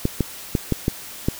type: clicks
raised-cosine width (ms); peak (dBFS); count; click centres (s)
3; -5; 6; 0.054 / 0.207 / 0.552 / 0.723 / 0.881 / 1.285
effects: white hiss -37 dBFS RMS until 1.39 s